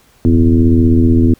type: tone with frequency modulation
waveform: sine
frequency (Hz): 170.2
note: F3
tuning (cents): -44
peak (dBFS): -6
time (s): 0.25-1.34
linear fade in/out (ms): 0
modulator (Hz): 81.2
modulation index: 2
effects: pink hiss -50 dBFS RMS until 1.39 s